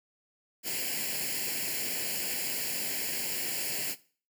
white noise with comb filter, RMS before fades -33 dBFS, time 0.63-3.96 s, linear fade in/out 50 ms, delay 0.41 ms, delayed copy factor +0.8, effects noise-tail reverb RT60 0.4 s tail -18 dB re dry + high-pass 150 Hz 12 dB/octave

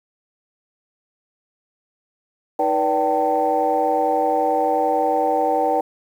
sine tone cluster, 314.6 / 486.7 / 578 / 771 / 891 Hz, D#4 / B4 / D5 / G5 / A5, +19 / -25 / -28 / -29 / +22 cents, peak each -26 / -22 / -23 / -19 / -25 dBFS, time 2.59-5.81 s, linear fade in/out 5 ms, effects tanh soft clip ceiling -7 dBFS + 8-bit

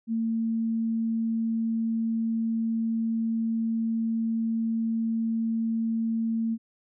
sine tone, 226.2 Hz, A3, 48 cents sharp, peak -24 dBFS, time 0.07-6.58 s, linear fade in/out 50 ms, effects none

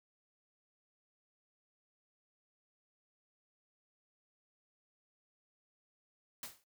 white noise with exponential decay, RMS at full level -41 dBFS, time 6.43-6.64 s, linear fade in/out 2 ms, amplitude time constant 45 ms, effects noise-tail reverb RT60 0.1 s tail -20 dB re dry

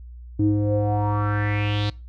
square tone with low-pass filter sweep, 103.83 Hz, G#2, in tune, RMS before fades -22 dBFS, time 0.39-1.9 s, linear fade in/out 5 ms, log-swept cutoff 280 to 4100 Hz, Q 5.2, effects noise-tail reverb RT60 0.3 s tail -23 dB re dry + added 60 Hz sine -37 dBFS peak until 2.08 s

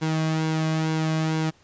sawtooth tone with flanger, 158.5 Hz, D#3, 32 cents sharp, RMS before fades -24 dBFS, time 0.01-1.51 s, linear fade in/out 20 ms, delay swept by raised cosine 1.6 to 2.25 ms, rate 2.2 Hz, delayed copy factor -0.5, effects pink hiss -58 dBFS RMS until 1.63 s + resampled to 16000 Hz

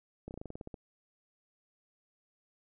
slowing click train, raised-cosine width 2 ms, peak -29 dBFS, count 11, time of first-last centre 0.28-0.742 s, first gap 29 ms, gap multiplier 1.1, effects none

